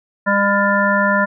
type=harmonic tone with a mistuned harmonic; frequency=201.2 Hz; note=G3; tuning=45 cents sharp; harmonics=1 / 3 / 5 / 7 / 9; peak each=-19 / -19 / -19 / -19 / -19 dBFS; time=0.26-1.26 s; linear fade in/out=20 ms; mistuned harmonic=9; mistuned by=-48 cents; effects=none